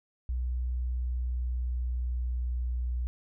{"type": "tone with pitch glide", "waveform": "sine", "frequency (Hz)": [61.8, 61.09], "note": ["B1", "B1"], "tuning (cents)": [2, -18], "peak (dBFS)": -28, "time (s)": [0.29, 3.07], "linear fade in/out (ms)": 0, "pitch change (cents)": -20, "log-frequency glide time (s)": [0.63, 2.71], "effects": []}